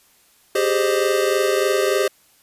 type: chord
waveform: square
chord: Ab major seventh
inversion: third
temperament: equal with one note detuned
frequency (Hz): 392 / 415.3 / 523.3 / 611.2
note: G4 / Ab4 / C5 / Eb5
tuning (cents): 0 / 0 / 0 / -31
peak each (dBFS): -21 / -24 / -23 / -25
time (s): 0.55-2.08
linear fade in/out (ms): 5
effects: white hiss -56 dBFS RMS until 2.42 s + resampled to 32000 Hz